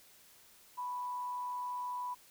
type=tone with frequency modulation; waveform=sine; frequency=987.8 Hz; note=B5; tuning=in tune; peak=-36 dBFS; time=0.77-2.15 s; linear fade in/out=20 ms; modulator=118 Hz; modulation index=0.2; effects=white hiss -61 dBFS RMS until 2.3 s